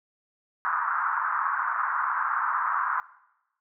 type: band-pass noise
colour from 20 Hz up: pink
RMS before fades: -27 dBFS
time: 0.65-3 s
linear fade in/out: 0 ms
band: 1000 to 1500 Hz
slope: 48 dB/octave
effects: noise-tail reverb RT60 0.9 s tail -20 dB re dry